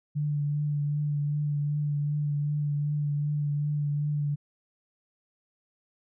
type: tone with vibrato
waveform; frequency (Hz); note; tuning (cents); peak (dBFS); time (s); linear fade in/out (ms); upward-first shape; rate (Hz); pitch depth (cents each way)
sine; 146.83; D3; 0; -25; 0.15-4.36; 20; triangle; 2.6; 24
effects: none